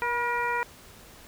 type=harmonic tone with a mistuned harmonic; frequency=476.3 Hz; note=A#4; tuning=37 cents sharp; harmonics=1 / 2 / 3 / 4 / 5; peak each=-34 / -28 / -32 / -33 / -35 dBFS; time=0.02-0.63 s; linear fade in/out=0 ms; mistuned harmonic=2; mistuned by=+29 cents; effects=pink hiss -50 dBFS RMS until 1.27 s